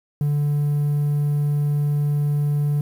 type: tone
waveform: triangle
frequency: 146.1 Hz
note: D3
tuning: 9 cents flat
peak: -15 dBFS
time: 0.21-2.81 s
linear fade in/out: 2 ms
effects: tanh soft clip ceiling -11 dBFS + 8-bit